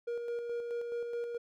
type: tone with tremolo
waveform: triangle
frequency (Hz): 473.6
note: A#4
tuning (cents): +27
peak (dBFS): -31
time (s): 0.07-1.38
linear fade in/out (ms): 10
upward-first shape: square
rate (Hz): 4.7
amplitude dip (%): 35
effects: none